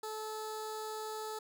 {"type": "tone with notch filter", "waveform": "15% pulse", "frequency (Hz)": 433.7, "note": "A4", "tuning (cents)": -25, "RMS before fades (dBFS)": -41, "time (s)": [0.03, 1.39], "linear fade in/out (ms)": 5, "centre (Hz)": 2100, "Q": 1.1, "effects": []}